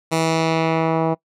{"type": "tone with low-pass filter sweep", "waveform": "10% pulse", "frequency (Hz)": 162.2, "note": "E3", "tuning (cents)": -28, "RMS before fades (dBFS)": -19, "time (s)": [0.11, 1.15], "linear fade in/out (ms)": 20, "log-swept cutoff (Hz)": [11000, 860], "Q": 0.95, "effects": ["noise-tail reverb RT60 0.1 s tail -23 dB re dry"]}